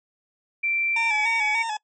sine tone with pitch glide, 2349 to 2261 Hz, D7 to C#7, 0 to +34 cents, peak -21 dBFS, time 0.63-1.63 s, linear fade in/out 10 ms, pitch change -66 cents, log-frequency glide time 1.07-1.25 s
40% pulse tone with vibrato, 881 Hz, A5, 2 cents sharp, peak -25 dBFS, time 0.96-1.77 s, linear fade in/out 5 ms, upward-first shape square, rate 3.4 Hz, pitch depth 61 cents each way
effects noise-tail reverb RT60 0.1 s tail -25 dB re dry + MP3 32 kbps

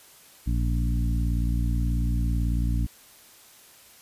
harmonic tone with a mistuned harmonic, 58.27 Hz, A#1, in tune, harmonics 1 / 2 / 3 / 4 / 5, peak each -23 / -29 / -33 / -35 / -37 dBFS, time 0.46-2.87 s, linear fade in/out 20 ms, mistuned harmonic 1, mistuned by -28 cents, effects white hiss -52 dBFS RMS until 4.01 s + resampled to 32000 Hz

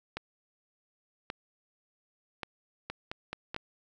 two click trains, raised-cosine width 0.3 ms, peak -19 / -20 dBFS, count 4 / 4, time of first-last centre 0.17-3.564 / 2.9-3.545 s, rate 0.884 / 4.65 Hz, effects none

